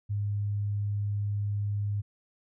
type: tone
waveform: sine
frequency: 102.5 Hz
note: G#2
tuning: 22 cents flat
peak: -27 dBFS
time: 0.09-2.02 s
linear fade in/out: 20 ms
effects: none